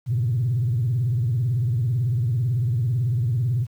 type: tone with vibrato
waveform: sine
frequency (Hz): 120.1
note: B2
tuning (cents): -48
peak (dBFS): -18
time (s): 0.06-3.67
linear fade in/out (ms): 50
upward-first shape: triangle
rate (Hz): 18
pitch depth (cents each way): 260
effects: tanh soft clip ceiling -15 dBFS + 9-bit